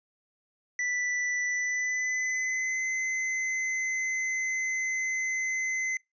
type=tone with pitch glide; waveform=square; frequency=1975.5 to 2049 Hz; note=B6 to C7; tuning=0 to -37 cents; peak=-28 dBFS; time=0.79-5.97 s; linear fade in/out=2 ms; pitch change=+63 cents; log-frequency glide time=1.46-2.85 s; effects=noise-tail reverb RT60 0.2 s tail -26 dB re dry + resampled to 16000 Hz